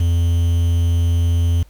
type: tone with quantisation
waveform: triangle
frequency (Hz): 85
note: F2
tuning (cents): -46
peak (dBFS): -11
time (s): 0-1.63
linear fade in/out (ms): 5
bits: 6
effects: added 50 Hz sine -44 dBFS peak until 1.69 s + pink hiss -56 dBFS RMS until 1.69 s